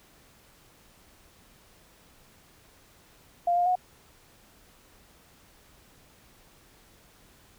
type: tone with pitch steps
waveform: sine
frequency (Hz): 697 / 706 / 729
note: F5 / F5 / F#5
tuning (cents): -4 / +19 / -26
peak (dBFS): -21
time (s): 3.47-3.755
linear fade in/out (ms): 5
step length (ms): 95
effects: pink hiss -58 dBFS RMS until 7.58 s